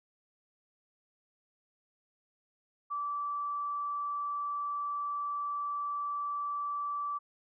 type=tone; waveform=sine; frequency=1160 Hz; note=D6; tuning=22 cents flat; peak=-32 dBFS; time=2.9-7.19 s; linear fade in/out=20 ms; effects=none